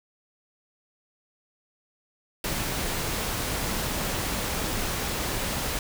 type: noise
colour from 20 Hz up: pink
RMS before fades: -29 dBFS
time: 2.44-5.79 s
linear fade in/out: 2 ms
effects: none